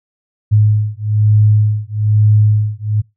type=beating tone pair; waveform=sine; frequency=105.6 / 106.7 Hz; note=G#2 / G#2; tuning=+29 / +47 cents; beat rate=1.1 Hz; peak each=-12 dBFS; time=0.51-3.02 s; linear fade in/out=20 ms; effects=noise-tail reverb RT60 0.2 s tail -22 dB re dry